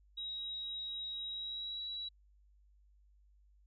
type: tone with pitch glide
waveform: sine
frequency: 3824 to 3904 Hz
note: A#7 to B7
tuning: +43 to -21 cents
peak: -39 dBFS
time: 0.17-2.09 s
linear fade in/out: 10 ms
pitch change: +36 cents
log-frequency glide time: 1.26-1.87 s
effects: added 50 Hz sine -63 dBFS peak until 3.66 s